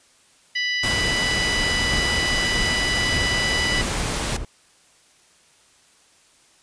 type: harmonic tone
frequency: 987.8 Hz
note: B5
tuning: in tune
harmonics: 2 / 3 / 4 / 5 / 6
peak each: -23 / -27 / -35 / -30 / -41 dBFS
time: 0.55-3.82 s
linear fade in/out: 10 ms
type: noise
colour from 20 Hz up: pink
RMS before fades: -25 dBFS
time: 0.83-4.37 s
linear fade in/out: 5 ms
type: noise bursts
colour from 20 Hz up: brown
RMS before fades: -28 dBFS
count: 5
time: 1.92-4.45 s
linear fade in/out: 2 ms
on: 130 ms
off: 470 ms
effects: white hiss -56 dBFS RMS until 6.62 s + resampled to 22050 Hz